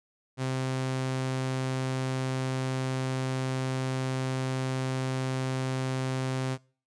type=tone; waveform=sawtooth; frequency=130.81 Hz; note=C3; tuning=in tune; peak=-24 dBFS; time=0.37-6.58 s; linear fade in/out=50 ms; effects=noise-tail reverb RT60 0.4 s tail -23 dB re dry + resampled to 22050 Hz